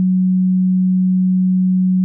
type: tone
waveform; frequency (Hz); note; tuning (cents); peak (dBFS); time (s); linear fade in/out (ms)
sine; 185; F#3; 0; -11; 0-2.04; 0
effects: none